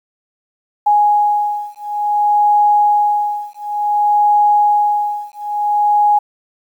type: beating tone pair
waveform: sine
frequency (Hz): 830.6 / 831.16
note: G#5 / G#5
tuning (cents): 0 / +1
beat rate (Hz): 0.56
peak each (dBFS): -14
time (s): 0.86-6.19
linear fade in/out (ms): 10
effects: 8-bit